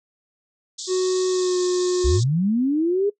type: band-pass noise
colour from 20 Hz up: white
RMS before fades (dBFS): -33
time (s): 0.78-2.24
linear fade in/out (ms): 10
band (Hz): 3400 to 7800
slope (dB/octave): 96
type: tone with pitch glide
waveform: triangle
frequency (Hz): 370 to 361.3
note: F#4 to F#4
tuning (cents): 0 to -41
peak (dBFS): -16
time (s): 0.87-2.21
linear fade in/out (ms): 50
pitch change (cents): -41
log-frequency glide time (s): 1.29-1.59
type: linear sweep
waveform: sine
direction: up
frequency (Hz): 55.9 to 417.4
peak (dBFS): -17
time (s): 2.04-3.1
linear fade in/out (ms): 10
effects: noise-tail reverb RT60 0.1 s tail -21 dB re dry